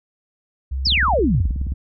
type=tone with pitch glide; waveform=sine; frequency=66.4 to 66.98 Hz; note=C2 to C2; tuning=+26 to +41 cents; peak=-21 dBFS; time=0.71-1.74 s; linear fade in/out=10 ms; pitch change=+15 cents; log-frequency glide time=1.18-1.6 s
type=exponential sweep; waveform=sine; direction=down; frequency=5630 to 45.9 Hz; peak=-15 dBFS; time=0.85-1.51 s; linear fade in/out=10 ms
type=click train; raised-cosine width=5 ms; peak=-17 dBFS; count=17; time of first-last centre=0.87-1.721 s; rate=18.8 Hz
effects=none